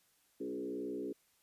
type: tone with frequency modulation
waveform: sine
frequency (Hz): 349.4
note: F4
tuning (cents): +1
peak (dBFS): -37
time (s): 0.4-1.13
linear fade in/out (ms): 10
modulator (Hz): 62.1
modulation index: 1.6
effects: white hiss -72 dBFS RMS until 1.42 s + resampled to 32000 Hz